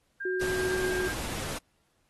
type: tone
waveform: sine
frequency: 1599 Hz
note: G6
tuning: 34 cents sharp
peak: -33 dBFS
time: 0.2-1.13 s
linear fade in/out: 10 ms
type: tone with pitch glide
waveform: sine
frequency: 370 to 367.4 Hz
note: F#4 to F#4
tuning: 0 to -12 cents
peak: -28 dBFS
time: 0.25-1.08 s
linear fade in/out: 5 ms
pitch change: -12 cents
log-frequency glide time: 0.82-0.94 s
type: noise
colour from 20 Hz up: pink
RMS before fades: -36 dBFS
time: 0.41-1.58 s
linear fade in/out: 2 ms
effects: pink hiss -72 dBFS RMS until 2.09 s + AAC 32 kbps